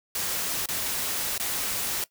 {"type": "noise with dropouts", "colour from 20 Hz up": "white", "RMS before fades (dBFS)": -29, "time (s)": [0.15, 2.04], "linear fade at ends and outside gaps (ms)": 2, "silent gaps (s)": [[0.659, 0.687], [1.379, 1.398]], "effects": ["noise-tail reverb RT60 0.1 s tail -19 dB re dry"]}